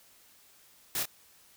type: noise with echo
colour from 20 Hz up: white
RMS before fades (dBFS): -32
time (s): 0.95-1.03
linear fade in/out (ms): 2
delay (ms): 26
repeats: 1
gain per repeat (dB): -5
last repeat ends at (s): 1.056
effects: white hiss -60 dBFS RMS until 1.56 s